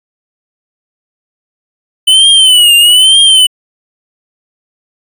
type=tone with vibrato; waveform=square; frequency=3000 Hz; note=F#7; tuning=23 cents sharp; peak=-3 dBFS; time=2.07-3.47 s; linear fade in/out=10 ms; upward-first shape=triangle; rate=1.1 Hz; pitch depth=130 cents each way; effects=resampled to 32000 Hz